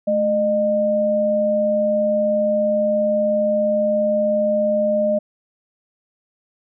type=tone pair together; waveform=sine; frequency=215.5 / 609.5 Hz; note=A3 / D#5; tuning=-36 / -36 cents; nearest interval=octave + tritone; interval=1800 cents; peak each=-23 / -16 dBFS; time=0.07-5.19 s; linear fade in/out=10 ms; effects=none